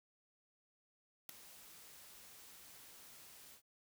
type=noise with ADSR envelope; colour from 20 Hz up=white; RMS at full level=-40 dBFS; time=1.29-3.62 s; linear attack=3 ms; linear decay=4 ms; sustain=-18 dB; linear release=86 ms; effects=none